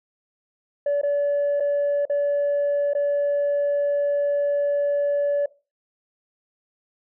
sine tone with dropouts, 574 Hz, D5, 40 cents flat, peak -17 dBFS, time 0.86-5.46 s, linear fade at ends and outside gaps 5 ms, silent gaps 1.015-1.032 / 1.6-1.604 / 2.054-2.097 / 2.935-2.949 s, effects noise-tail reverb RT60 0.3 s tail -20 dB re dry + tanh soft clip ceiling -17 dBFS

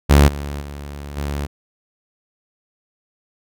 sawtooth tone with level steps, 71.7 Hz, D2, 41 cents flat, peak -4 / -21 / -26 / -18 dBFS, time 0.09-1.47 s, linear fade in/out 20 ms, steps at 0.27 / 0.6 / 1.16 s, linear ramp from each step 20 ms, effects none

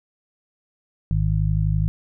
harmonic tone, 51.91 Hz, G#1, in tune, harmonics 1 / 2 / 3, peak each -22 / -22 / -22 dBFS, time 1.11-1.88 s, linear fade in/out 0 ms, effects none

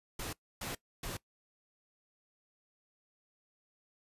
pink noise bursts, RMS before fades -40 dBFS, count 3, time 0.19-1.17 s, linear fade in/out 5 ms, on 140 ms, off 280 ms, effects noise-tail reverb RT60 0.1 s tail -20 dB re dry + resampled to 32000 Hz

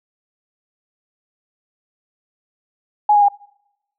sine tone with pitch steps, 837 / 823.6 / 810.4 Hz, G#5 / G#5 / G#5, +13 / -15 / -43 cents, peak -9 dBFS, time 3.09-3.285 s, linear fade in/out 5 ms, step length 65 ms, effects noise-tail reverb RT60 0.9 s tail -26 dB re dry

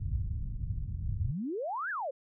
white low-pass noise, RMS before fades -34 dBFS, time 0-1.32 s, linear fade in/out 10 ms, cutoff 110 Hz, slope 24 dB/octave
sine exponential two-way sweep, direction up then down, 88.4 to 1749 to 501 Hz, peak -32 dBFS, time 1.2-2.11 s, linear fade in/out 10 ms, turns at 1.9 s
effects none

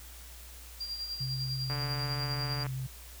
sine tone with tremolo, 4759 Hz, D8, 22 cents sharp, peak -33 dBFS, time 0.8-2.64 s, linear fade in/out 10 ms, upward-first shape sine, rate 10 Hz, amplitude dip 55%
sine tone with vibrato, 131 Hz, C3, 2 cents sharp, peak -33 dBFS, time 1.2-2.87 s, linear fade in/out 10 ms, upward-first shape square, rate 9.6 Hz, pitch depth 8 cents each way
click train, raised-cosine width 0.5 ms, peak -25 dBFS, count 142, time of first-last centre 1.7-2.666 s, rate 146 Hz
effects added 60 Hz sine -48 dBFS peak until 3.2 s + white hiss -51 dBFS RMS until 3.2 s

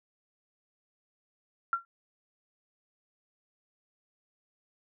sine tone with exponential decay, 1370 Hz, F6, 34 cents flat, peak -21 dBFS, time 1.73-1.85 s, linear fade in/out 1 ms, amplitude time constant 24 ms, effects none

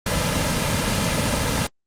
pink noise with comb filter, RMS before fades -21 dBFS, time 0.06-1.67 s, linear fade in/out 5 ms, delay 2.7 ms, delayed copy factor -0.65, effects low-pass 10000 Hz 12 dB/octave + Opus 24 kbps

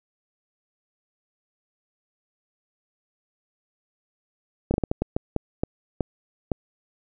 slowing click train, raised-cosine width 2 ms, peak -9 dBFS, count 11, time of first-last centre 4.71-6.517 s, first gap 30 ms, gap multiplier 1.37, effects none

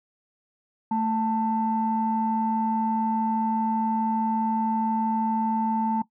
sine tone pair together, 221.9 / 887 Hz, A3 / A5, +15 / +14 cents, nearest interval 2 octaves, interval 2399 cents, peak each -24 dBFS, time 0.91-6.02 s, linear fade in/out 5 ms, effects noise-tail reverb RT60 0.1 s tail -17 dB re dry + tanh soft clip ceiling -14 dBFS

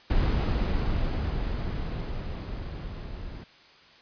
brown noise with level ramp, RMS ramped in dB -23 to -39 dBFS, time 0.1-3.44 s, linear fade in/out 5 ms, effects white hiss -54 dBFS RMS until 4.01 s + resampled to 11025 Hz

